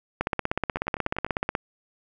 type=two click trains; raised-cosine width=0.5 ms; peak=-20 / -9 dBFS; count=6 / 23; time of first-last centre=0.77-1.265 / 0.21-1.551 s; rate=10.1 / 16.4 Hz; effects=none